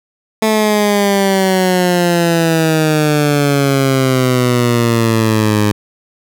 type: exponential sweep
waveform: 15% pulse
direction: down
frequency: 220 to 103.83 Hz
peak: -4 dBFS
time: 0.42-5.72 s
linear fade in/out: 5 ms
effects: none